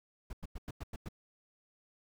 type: noise bursts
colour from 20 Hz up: brown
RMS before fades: -41 dBFS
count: 7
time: 0.3-1.087 s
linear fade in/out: 5 ms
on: 31 ms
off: 95 ms
effects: none